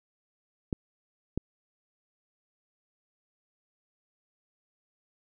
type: clicks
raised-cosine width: 3 ms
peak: -16 dBFS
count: 2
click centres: 0.728 / 1.376 s
effects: none